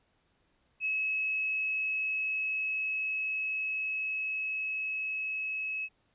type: tone with level ramp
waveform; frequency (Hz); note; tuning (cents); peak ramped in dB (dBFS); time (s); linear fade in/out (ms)
sine; 2576; E7; -41; -28 to -32; 0.8-5.89; 50
effects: pink hiss -72 dBFS RMS until 6.14 s + resampled to 8000 Hz